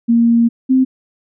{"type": "tone pair in turn", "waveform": "sine", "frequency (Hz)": [233.1, 260.4], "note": ["A#3", "C4"], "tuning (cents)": [0, -8], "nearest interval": "major second", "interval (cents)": 192, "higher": "second", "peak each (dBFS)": -8, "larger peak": "neither", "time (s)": [[0.08, 0.49], [0.69, 0.85]], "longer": "first", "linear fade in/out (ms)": 20, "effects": []}